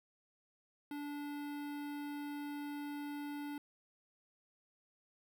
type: tone with notch filter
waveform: square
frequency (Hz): 290.4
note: D4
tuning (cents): -19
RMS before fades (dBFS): -43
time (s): 0.91-3.58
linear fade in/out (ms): 2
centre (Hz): 6600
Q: 0.78
effects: none